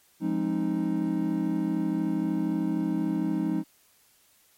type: chord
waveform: triangle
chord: F minor seventh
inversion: none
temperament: equal with one note detuned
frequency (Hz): 174.61 / 207.7 / 267.1 / 311.1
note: F3 / Ab3 / C4 / Eb4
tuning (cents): 0 / 0 / +36 / 0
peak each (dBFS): -29 / -29 / -30 / -26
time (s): 0.2-3.64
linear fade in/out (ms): 50
effects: white hiss -62 dBFS RMS until 4.57 s + MP3 64 kbps